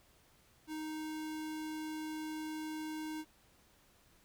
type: tone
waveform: square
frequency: 311.1 Hz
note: D#4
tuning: in tune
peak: -40 dBFS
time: 0.67-3.25 s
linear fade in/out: 50 ms
effects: pink hiss -67 dBFS RMS until 4.24 s